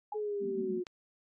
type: tone with exponential decay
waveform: sine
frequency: 830.6 Hz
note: G#5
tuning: in tune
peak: -32 dBFS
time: 0.12-0.21 s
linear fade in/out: 5 ms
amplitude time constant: 19 ms
type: exponential sweep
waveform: sine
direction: down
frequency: 430.1 to 357.6 Hz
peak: -32 dBFS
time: 0.14-0.84 s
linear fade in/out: 20 ms
type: band-pass noise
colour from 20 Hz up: white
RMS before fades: -40 dBFS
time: 0.39-0.82 s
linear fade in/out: 50 ms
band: 190 to 250 Hz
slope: 96 dB/octave
type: click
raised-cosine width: 0.2 ms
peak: -26 dBFS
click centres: 0.868 s
effects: AAC 32 kbps